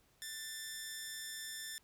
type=tone with amplitude modulation; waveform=10% pulse; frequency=1774 Hz; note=A6; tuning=14 cents sharp; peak=-32 dBFS; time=0.22-1.78 s; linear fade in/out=0 ms; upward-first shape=sine; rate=281 Hz; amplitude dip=40%; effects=pink hiss -71 dBFS RMS until 1.83 s